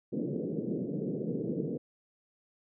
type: band-pass noise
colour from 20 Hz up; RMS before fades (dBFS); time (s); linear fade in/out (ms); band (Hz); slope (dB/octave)
pink; -34; 0.12-1.78; 10; 140 to 490; 48
effects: none